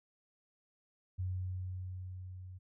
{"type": "tone with level ramp", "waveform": "sine", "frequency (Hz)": 92.1, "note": "F#2", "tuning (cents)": -7, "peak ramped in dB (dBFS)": [-33, -46], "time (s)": [1.18, 2.59], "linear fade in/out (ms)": 20, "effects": []}